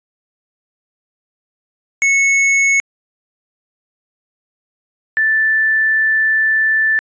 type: tone pair in turn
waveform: square / sine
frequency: 2200 / 1761.3 Hz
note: C#7 / A6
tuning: -14 / +1 cents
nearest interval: major third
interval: 385 cents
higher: first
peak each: -11 dBFS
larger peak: neither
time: 2.02-2.8 / 5.17-6.99 s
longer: second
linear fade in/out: 0 ms
effects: resampled to 16000 Hz